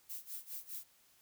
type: noise with tremolo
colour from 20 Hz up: violet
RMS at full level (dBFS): -43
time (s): 0.09-0.84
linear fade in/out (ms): 10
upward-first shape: sine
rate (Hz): 4.9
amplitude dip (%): 90
effects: white hiss -68 dBFS RMS until 1.21 s